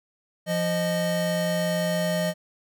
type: tone pair together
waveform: square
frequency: 173.42 / 618 Hz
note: F3 / D#5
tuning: -12 / -12 cents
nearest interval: octave + minor seventh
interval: 2200 cents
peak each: -27 / -26 dBFS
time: 0.46-2.34 s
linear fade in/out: 50 ms
effects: none